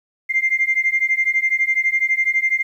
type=beating tone pair; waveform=sine; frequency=2093 / 2105 Hz; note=C7 / C7; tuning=0 / +10 cents; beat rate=12 Hz; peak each=-18 dBFS; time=0.29-2.63 s; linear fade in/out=20 ms; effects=tanh soft clip ceiling -8 dBFS + 9-bit